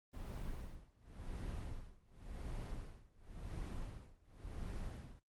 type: noise with tremolo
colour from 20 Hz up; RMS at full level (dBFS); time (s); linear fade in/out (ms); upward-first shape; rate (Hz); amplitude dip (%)
brown; -43; 0.13-5.2; 10; sine; 0.92; 95
effects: noise-tail reverb RT60 0.1 s tail -17 dB re dry + Opus 24 kbps